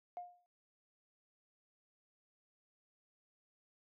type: tone with exponential decay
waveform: sine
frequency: 710 Hz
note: F5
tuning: 28 cents sharp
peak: -38 dBFS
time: 0.17-0.46 s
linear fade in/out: 0 ms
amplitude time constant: 61 ms
effects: tanh soft clip ceiling -35 dBFS + high-pass 400 Hz 12 dB/octave